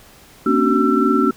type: tone cluster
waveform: sine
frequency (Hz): 230.5 / 267.4 / 290.5 / 376.8 / 1340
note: A#3 / C4 / D4 / F#4 / E6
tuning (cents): -19 / +38 / -19 / +32 / +28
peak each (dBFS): -19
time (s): 0.46-1.31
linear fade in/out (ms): 5
effects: pink hiss -46 dBFS RMS until 1.36 s